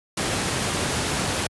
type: noise with amplitude modulation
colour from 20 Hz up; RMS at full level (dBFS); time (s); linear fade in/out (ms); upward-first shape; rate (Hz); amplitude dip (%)
pink; -23; 0.17-1.47; 5; sine; 236; 25
effects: high-pass 80 Hz 12 dB/octave + resampled to 24000 Hz